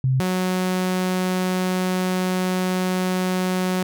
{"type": "tone pair in turn", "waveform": ["sine", "sawtooth"], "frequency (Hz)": [130.81, 184.13], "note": ["C3", "F#3"], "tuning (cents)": [0, -8], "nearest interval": "tritone", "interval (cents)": 592, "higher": "second", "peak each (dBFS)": -16, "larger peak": "neither", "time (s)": [[0.04, 0.2], [0.2, 3.83]], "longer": "second", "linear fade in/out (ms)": 2, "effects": []}